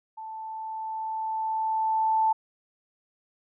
sine tone with level ramp, 881 Hz, A5, 2 cents sharp, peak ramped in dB -36 to -19 dBFS, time 0.17-2.33 s, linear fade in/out 10 ms, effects none

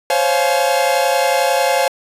45% pulse chord, Db major seventh, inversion third, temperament equal with one note detuned, 523.3 / 554.4 / 698.5 / 851.5 Hz, C5 / Db5 / F5 / Ab5, 0 / 0 / 0 / +43 cents, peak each -19 dBFS, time 0.1-1.88 s, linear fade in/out 2 ms, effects resampled to 32000 Hz

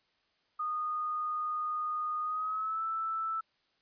sine tone with pitch glide, 1232 to 1320.4 Hz, D#6 to E6, -17 to +2 cents, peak -31 dBFS, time 0.59-3.41 s, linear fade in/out 10 ms, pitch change +119 cents, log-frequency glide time 2.22-2.83 s, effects white hiss -73 dBFS RMS until 3.81 s + resampled to 11025 Hz

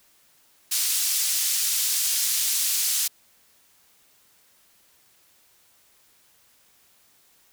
pink band-pass noise, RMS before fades -24 dBFS, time 0.71-3.08 s, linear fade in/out 10 ms, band 5300 to 16000 Hz, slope 12 dB/octave, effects white hiss -60 dBFS RMS until 7.52 s

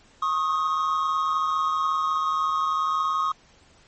triangle tone pair together, 1090 / 1250.3 Hz, C#6 / D#6, -29 / +8 cents, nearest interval major second, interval 237 cents, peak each -23 / -22 dBFS, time 0.22-3.32 s, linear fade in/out 5 ms, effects pink hiss -56 dBFS RMS until 3.87 s + MP3 32 kbps

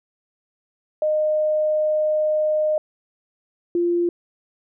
sine tone pair in turn, 614 / 346.5 Hz, D#5 / F4, -23 / -14 cents, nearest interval minor seventh, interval 991 cents, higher first, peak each -17 dBFS, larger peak neither, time 1.02-2.78 / 3.75-4.09 s, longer first, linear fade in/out 2 ms, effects none

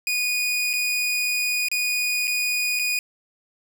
sawtooth tone with dropouts, 2466 Hz, D#7, 16 cents flat, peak -18 dBFS, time 0.07-2.99 s, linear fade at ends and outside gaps 1 ms, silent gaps 0.732-0.736 / 1.685-1.715 / 2.272-2.277 / 2.791-2.795 s, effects none

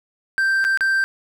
triangle tone with dropouts, 1568 Hz, G6, in tune, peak -14 dBFS, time 0.38-1.04 s, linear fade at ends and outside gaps 0 ms, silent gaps 0.642-0.649 / 0.774-0.808 s, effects none

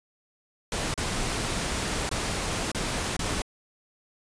pink noise with dropouts, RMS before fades -29 dBFS, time 0.72-3.42 s, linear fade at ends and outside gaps 2 ms, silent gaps 0.941-0.976 / 2.092-2.113 / 2.717-2.747 / 3.167-3.192 s, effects resampled to 22050 Hz

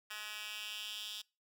10% pulse tone with high-pass filter sweep, 211.5 Hz, G#3, 32 cents sharp, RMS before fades -44 dBFS, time 0.1-1.22 s, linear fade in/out 10 ms, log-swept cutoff 2000 to 3600 Hz, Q 3.1, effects noise-tail reverb RT60 0.3 s tail -24 dB re dry

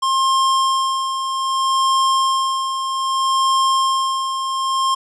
square tone with tremolo, 1064 Hz, C6, 29 cents sharp, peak -14 dBFS, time 0.02-4.95 s, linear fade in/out 10 ms, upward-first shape sine, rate 0.63 Hz, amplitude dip 55%, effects resampled to 22050 Hz

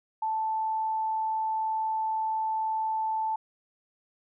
sine tone, 879 Hz, A5, 2 cents flat, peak -26 dBFS, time 0.22-3.36 s, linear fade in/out 5 ms, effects none

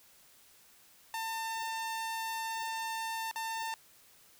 sawtooth tone with dropouts, 899 Hz, A5, 37 cents sharp, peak -31 dBFS, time 1.14-3.74 s, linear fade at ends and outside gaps 1 ms, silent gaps 3.313-3.359 s, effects white hiss -61 dBFS RMS until 4.39 s

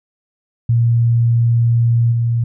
sine tone with level steps, 117.3 Hz, A#2, 11 cents sharp, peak -10 / -13 dBFS, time 0.69-2.44 s, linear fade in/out 5 ms, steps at 2.11 s, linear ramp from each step 20 ms, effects none

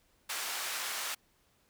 pink band-pass noise, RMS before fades -37 dBFS, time 0.29-1.15 s, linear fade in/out 10 ms, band 1100 to 16000 Hz, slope 12 dB/octave, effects pink hiss -70 dBFS RMS until 1.69 s

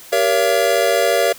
square chord, G diminished seventh, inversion none, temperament just, 392 / 470.4 / 564.5 / 677.4 Hz, G4 / Bb4 / Db5 / Fb5, 0 / +16 / +31 / +47 cents, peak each -23 / -20 / -19 / -19 dBFS, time 0.12-1.33 s, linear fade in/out 10 ms, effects white hiss -40 dBFS RMS until 1.38 s

